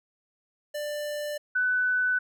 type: tone pair in turn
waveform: square / sine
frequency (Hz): 592 / 1498.2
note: D5 / F#6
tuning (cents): +14 / +21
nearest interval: octave + major third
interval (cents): 1607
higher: second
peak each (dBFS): -31 / -22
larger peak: second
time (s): 0.74-1.38 / 1.55-2.19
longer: neither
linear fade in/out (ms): 10
effects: none